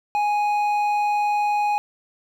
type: tone with hard clipping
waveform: sine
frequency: 830.6 Hz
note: G#5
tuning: in tune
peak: -20 dBFS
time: 0.15-1.78 s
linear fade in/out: 0 ms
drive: 6 dB
effects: none